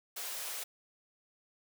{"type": "high-pass noise", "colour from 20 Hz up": "white", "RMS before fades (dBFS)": -40, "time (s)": [0.16, 0.64], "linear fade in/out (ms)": 10, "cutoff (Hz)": 440, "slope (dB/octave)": 24, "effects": []}